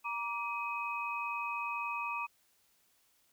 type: tone cluster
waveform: sine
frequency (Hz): 945 / 1167 / 2524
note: A#5 / D6 / D#7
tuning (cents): +23 / -11 / +24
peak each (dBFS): -39 / -39 / -38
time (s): 0.04-2.27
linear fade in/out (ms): 20
effects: white hiss -71 dBFS RMS until 3.32 s